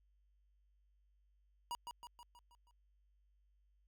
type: tone with echo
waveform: square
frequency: 960 Hz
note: B5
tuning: 49 cents flat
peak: -40 dBFS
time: 1.71-1.75 s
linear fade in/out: 0 ms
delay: 160 ms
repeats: 6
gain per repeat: -5 dB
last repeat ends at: 2.71 s
effects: added 50 Hz sine -70 dBFS peak until 3.87 s